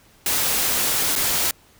white noise with dropouts, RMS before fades -21 dBFS, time 0.26-1.51 s, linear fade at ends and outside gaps 2 ms, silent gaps 1.154-1.16 s, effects pink hiss -54 dBFS RMS until 1.79 s

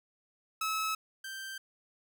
sawtooth tone pair in turn, 1295 / 1565.9 Hz, E6 / G6, -31 / -2 cents, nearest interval minor third, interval 329 cents, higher second, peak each -27 / -36 dBFS, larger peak first, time 0.61-0.95 / 1.24-1.58 s, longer neither, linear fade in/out 5 ms, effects none

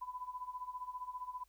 sine tone with tremolo, 1000 Hz, B5, 21 cents sharp, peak -38 dBFS, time 0.01-1.44 s, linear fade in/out 10 ms, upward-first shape sine, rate 15 Hz, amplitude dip 80%, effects added 50 Hz sine -70 dBFS peak until 1.48 s + white hiss -75 dBFS RMS until 1.48 s

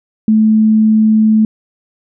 sine tone, 217.6 Hz, A3, 19 cents flat, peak -6 dBFS, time 0.28-1.45 s, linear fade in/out 2 ms, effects none

